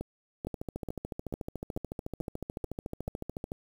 two click trains, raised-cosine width 2 ms, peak -22 / -22 dBFS, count 42 / 9, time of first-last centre 0.47-3.441 / 0.01-3.519 s, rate 13.8 / 2.28 Hz, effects 8-bit

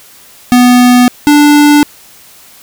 square tone pair in turn, 246.9 / 293.6 Hz, B3 / D4, 0 / 0 cents, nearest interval minor third, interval 300 cents, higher second, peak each -3 dBFS, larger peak neither, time 0.52-1.08 / 1.27-1.83 s, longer neither, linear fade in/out 0 ms, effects white hiss -38 dBFS RMS until 2.62 s

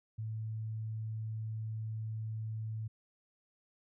sine tone, 110 Hz, A2, in tune, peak -36 dBFS, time 0.18-2.88 s, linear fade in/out 10 ms, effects none

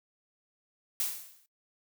blue noise with exponential decay, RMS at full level -28 dBFS, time 1-1.46 s, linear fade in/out 1 ms, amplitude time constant 100 ms, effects noise-tail reverb RT60 0.1 s tail -18 dB re dry

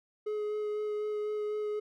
triangle tone with vibrato, 422.1 Hz, G#4, 28 cents sharp, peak -29 dBFS, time 0.26-1.8 s, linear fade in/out 10 ms, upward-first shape sine, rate 4 Hz, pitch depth 10 cents each way, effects none

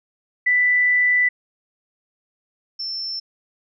sine tone pair in turn, 1983 / 5355 Hz, B6 / E8, +7 / +26 cents, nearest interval octave + perfect fourth, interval 1719 cents, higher second, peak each -14 / -25 dBFS, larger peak first, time 0.46-1.29 / 2.79-3.2 s, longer first, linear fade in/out 10 ms, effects none

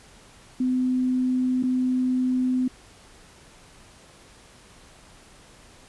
sine tone with dropouts, 254.5 Hz, C4, 48 cents flat, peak -20 dBFS, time 0.6-2.68 s, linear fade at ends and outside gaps 5 ms, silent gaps 1.628-1.635 s, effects pink hiss -51 dBFS RMS until 5.88 s + resampled to 24000 Hz

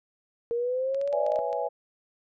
sine linear sweep, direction up, 464.1 to 622.3 Hz, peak -25 dBFS, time 0.51-1.39 s, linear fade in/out 0 ms
clicks, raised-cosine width 0.2 ms, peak -29 dBFS, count 8, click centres 0.946 / 1.014 / 1.076 / 1.128 / 1.265 / 1.32 / 1.359 / 1.529 s
sine chord, C# minor seventh, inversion third, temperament equal, 493.9 / 554.4 / 659.3 / 830.6 Hz, B4 / C#5 / E5 / G#5, 0 / 0 / 0 / 0 cents, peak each -32 dBFS, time 1.12-1.69 s, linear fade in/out 20 ms
effects none

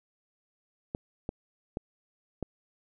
clicks, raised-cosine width 2 ms, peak -19 dBFS, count 4, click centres 0.949 / 1.291 / 1.771 / 2.427 s, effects none

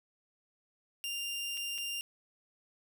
sawtooth tone with dropouts, 2794 Hz, F7, in tune, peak -32 dBFS, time 1.04-2.01 s, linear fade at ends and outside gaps 0 ms, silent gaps 1.572-1.575 / 1.78-1.784 s, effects none

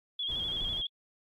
sine tone with vibrato, 3322 Hz, G#7, in tune, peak -31 dBFS, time 0.19-0.87 s, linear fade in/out 5 ms, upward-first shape square, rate 12 Hz, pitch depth 44 cents each way
brown noise, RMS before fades -42 dBFS, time 0.28-0.82 s, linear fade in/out 20 ms
effects AAC 48 kbps

